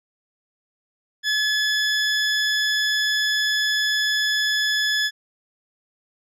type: tone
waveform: 20% pulse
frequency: 1713 Hz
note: A6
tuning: 47 cents flat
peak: -14 dBFS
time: 1.23-5.11 s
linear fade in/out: 50 ms
effects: low-pass 8000 Hz 12 dB/octave